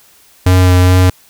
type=tone with vibrato; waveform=square; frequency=91.2 Hz; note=F#2; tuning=24 cents flat; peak=-6 dBFS; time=0.46-1.1 s; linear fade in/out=5 ms; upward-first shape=sine; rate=2.4 Hz; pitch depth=15 cents each way; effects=white hiss -46 dBFS RMS until 1.29 s